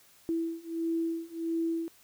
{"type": "beating tone pair", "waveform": "sine", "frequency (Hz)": [329.6, 331.1], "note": ["E4", "E4"], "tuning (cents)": [0, 8], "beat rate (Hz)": 1.5, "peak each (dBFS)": [-33, -32], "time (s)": [0.29, 1.88], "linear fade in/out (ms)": 0, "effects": ["white hiss -60 dBFS RMS until 2.03 s"]}